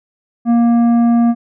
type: tone with tanh clipping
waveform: triangle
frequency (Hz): 235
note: A#3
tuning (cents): +14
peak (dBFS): -10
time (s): 0.45-1.35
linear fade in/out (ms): 50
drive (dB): 13
effects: none